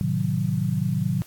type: chord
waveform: sine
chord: A diminished seventh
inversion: none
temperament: equal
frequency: 110 / 130.81 / 155.56 / 185 Hz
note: A2 / C3 / Eb3 / Gb3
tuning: 0 / 0 / 0 / 0 cents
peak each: -28 / -27 / -26 / -26 dBFS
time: 0.01-1.22 s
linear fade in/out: 0 ms
effects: white hiss -50 dBFS RMS until 1.26 s + AAC 64 kbps